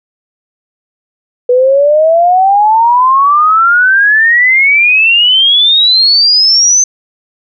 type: exponential sweep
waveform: sine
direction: up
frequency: 487.2 to 6240 Hz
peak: -4 dBFS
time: 1.49-6.84 s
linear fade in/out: 5 ms
effects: none